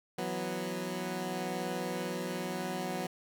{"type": "chord", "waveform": "15% pulse", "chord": "E suspended second", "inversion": "none", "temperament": "equal", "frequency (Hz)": [164.81, 185, 246.9], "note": ["E3", "F#3", "B3"], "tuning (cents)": [0, 0, 0], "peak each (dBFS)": [-35, -30, -33], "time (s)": [0.18, 3.07], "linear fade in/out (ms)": 5, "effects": []}